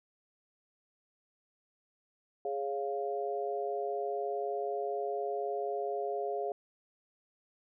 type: chord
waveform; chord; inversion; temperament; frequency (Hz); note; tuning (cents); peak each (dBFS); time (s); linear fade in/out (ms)
sine; Db major; second; equal; 415.3 / 554.4 / 698.5; Ab4 / Db5 / F5; 0 / 0 / 0; -35 / -39 / -36; 2.45-6.52; 2
effects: none